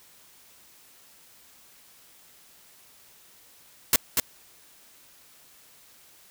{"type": "noise with echo", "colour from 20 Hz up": "white", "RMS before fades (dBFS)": -18, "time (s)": [3.93, 3.96], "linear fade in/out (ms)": 2, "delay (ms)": 240, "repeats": 1, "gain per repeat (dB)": -4, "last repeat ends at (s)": 4.2, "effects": ["white hiss -55 dBFS RMS until 6.3 s"]}